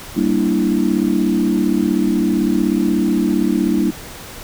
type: chord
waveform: sine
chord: E half-diminished seventh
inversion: first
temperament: equal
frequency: 196 / 233.1 / 293.7 / 329.6 Hz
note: G3 / Bb3 / D4 / E4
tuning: 0 / 0 / 0 / 0 cents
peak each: -19 dBFS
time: 0.16-3.91 s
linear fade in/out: 10 ms
effects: pink hiss -34 dBFS RMS until 4.43 s